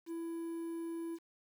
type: tone with quantisation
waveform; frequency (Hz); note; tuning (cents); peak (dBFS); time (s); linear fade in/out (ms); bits
triangle; 332.8; E4; +17; -36; 0.06-1.19; 50; 10
effects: none